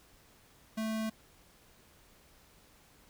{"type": "tone", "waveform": "square", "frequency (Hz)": 220, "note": "A3", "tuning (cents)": 0, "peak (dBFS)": -33, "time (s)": [0.77, 1.1], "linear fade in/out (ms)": 10, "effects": ["pink hiss -62 dBFS RMS until 3.09 s"]}